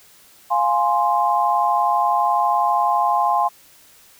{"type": "chord", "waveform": "sine", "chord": "F minor", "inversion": "none", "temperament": "equal", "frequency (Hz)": [698.5, 830.6, 1046.5], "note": ["F5", "Ab5", "C6"], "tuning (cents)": [0, 0, 0], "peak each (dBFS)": [-21, -19, -19], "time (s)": [0.5, 3.49], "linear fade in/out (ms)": 20, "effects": ["white hiss -50 dBFS RMS until 4.19 s"]}